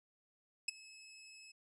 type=tone with ADSR envelope; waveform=20% pulse; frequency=2589 Hz; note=E7; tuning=32 cents flat; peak=-26 dBFS; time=0.68-1.52 s; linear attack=6 ms; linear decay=13 ms; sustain=-24 dB; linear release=10 ms; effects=resampled to 24000 Hz